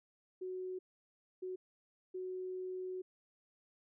sine tone bursts at uneven times, 370 Hz, F#4, in tune, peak -39 dBFS, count 3, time 0.41-0.79 / 1.42-1.56 / 2.14-3.02 s, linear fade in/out 10 ms, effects none

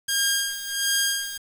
10% pulse tone with tremolo, 1615 Hz, G#6, 49 cents flat, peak -11 dBFS, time 0.08-1.38 s, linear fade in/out 10 ms, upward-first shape sine, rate 1.4 Hz, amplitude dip 75%, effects 7-bit

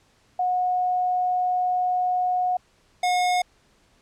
sine / square tone pair in turn, 728 / 722.6 Hz, F#5 / F#5, -28 / -41 cents, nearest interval unison, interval 13 cents, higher first, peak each -20 dBFS, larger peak neither, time 0.39-2.57 / 3.03-3.42 s, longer first, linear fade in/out 5 ms, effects pink hiss -61 dBFS RMS until 4.01 s + low-pass 8000 Hz 12 dB/octave

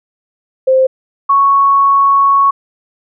sine tone pair in turn, 523.3 / 1108.8 Hz, C5 / C#6, 0 / 0 cents, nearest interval octave + minor second, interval 1300 cents, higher second, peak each -6 dBFS, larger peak neither, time 0.67-0.87 / 1.29-2.51 s, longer second, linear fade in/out 10 ms, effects none

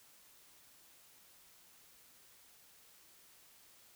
silence, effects white hiss -63 dBFS RMS until 3.95 s

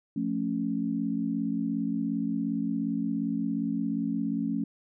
sine chord, F augmented, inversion none, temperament equal, 174.61 / 220 / 277.2 Hz, F3 / A3 / C#4, 0 / 0 / 0 cents, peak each -34 / -30 / -30 dBFS, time 0.16-4.64 s, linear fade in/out 5 ms, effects none

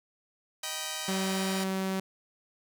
5% pulse chord, Eb augmented, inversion none, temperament just, 622.3 / 777.8 / 972.3 Hz, Eb5 / G5 / B5, 0 / -14 / -27 cents, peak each -27 dBFS, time 0.63-1.64 s, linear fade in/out 5 ms
sawtooth tone, 190.6 Hz, G3, 48 cents flat, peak -25 dBFS, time 1.08-2 s, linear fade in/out 5 ms
effects none

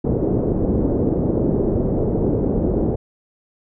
white low-pass noise, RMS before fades -19 dBFS, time 0.04-2.96 s, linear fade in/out 10 ms, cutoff 450 Hz, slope 24 dB/octave, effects none

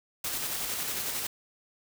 white noise with tremolo, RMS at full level -32 dBFS, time 0.24-1.27 s, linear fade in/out 5 ms, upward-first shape square, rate 11 Hz, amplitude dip 25%, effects none

